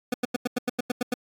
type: tone bursts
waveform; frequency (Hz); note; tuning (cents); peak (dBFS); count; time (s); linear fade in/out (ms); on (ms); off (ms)
25% pulse; 246.5; B3; -3; -19; 10; 0.12-1.14; 5; 21; 90
effects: AAC 64 kbps